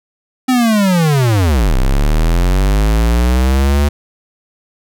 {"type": "linear two-way sweep", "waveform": "square", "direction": "down then up", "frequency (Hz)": [261.6, 30.87, 73.5], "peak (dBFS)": -10, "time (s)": [0.48, 3.89], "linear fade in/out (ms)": 10, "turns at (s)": 1.76, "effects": []}